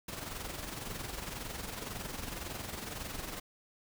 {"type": "noise with amplitude modulation", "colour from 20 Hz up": "pink", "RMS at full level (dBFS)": -39, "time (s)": [0.08, 3.4], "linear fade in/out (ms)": 5, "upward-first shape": "sine", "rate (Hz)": 21.9, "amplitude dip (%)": 55, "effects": []}